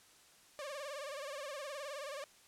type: tone with vibrato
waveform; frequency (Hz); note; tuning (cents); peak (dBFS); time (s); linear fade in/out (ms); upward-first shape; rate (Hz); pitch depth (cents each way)
sawtooth; 569; C#5; +45; -38; 0.59-2.24; 0; sine; 19; 110
effects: white hiss -63 dBFS RMS until 2.47 s + low-pass 10000 Hz 12 dB/octave